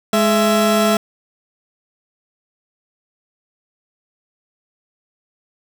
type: tone pair together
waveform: 30% pulse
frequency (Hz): 210 / 666.7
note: G#3 / E5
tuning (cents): +19 / +19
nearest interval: octave + minor sixth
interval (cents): 2000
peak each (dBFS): -13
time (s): 0.13-0.97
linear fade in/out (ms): 2
effects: none